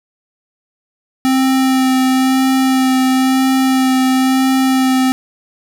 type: tone with vibrato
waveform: square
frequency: 261.6 Hz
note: C4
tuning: in tune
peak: -11 dBFS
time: 1.25-5.12 s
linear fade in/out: 0 ms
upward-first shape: sine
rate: 0.99 Hz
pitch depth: 13 cents each way
effects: none